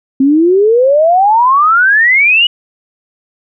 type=exponential sweep; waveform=sine; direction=up; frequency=261.6 to 2960 Hz; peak=-5 dBFS; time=0.2-2.47 s; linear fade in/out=5 ms; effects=none